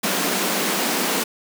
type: high-pass noise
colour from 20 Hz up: pink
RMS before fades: -22 dBFS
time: 0.03-1.24 s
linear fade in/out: 10 ms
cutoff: 170 Hz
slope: 96 dB/octave
effects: none